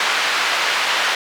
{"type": "band-pass noise", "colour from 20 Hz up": "pink", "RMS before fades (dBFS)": -19, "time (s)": [0, 1.15], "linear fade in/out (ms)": 2, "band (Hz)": [1100, 3600], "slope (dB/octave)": 12, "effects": []}